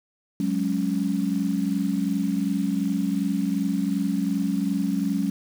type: chord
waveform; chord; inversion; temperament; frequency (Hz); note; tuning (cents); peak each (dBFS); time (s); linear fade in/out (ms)
sine; F# suspended second; none; equal; 185 / 207.7 / 277.2; F#3 / G#3 / C#4; 0 / 0 / 0; -26; 0.4-5.3; 2
effects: 7-bit